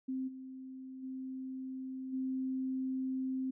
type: tone with level steps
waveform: sine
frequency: 261.4 Hz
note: C4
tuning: 1 cent flat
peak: -34 / -44 / -39 / -33 dBFS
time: 0.08-3.51 s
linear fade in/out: 10 ms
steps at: 0.27 / 1.02 / 2.12 s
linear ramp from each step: 20 ms
effects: none